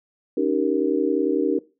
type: chord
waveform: sine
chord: Eb dominant seventh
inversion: third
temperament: just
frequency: 280 / 311.1 / 388.9 / 466.7 Hz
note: Db4 / Eb4 / G4 / Bb4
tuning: +18 / 0 / -14 / +2 cents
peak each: -24 dBFS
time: 0.37-1.59 s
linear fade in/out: 5 ms
effects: noise-tail reverb RT60 0.3 s tail -20 dB re dry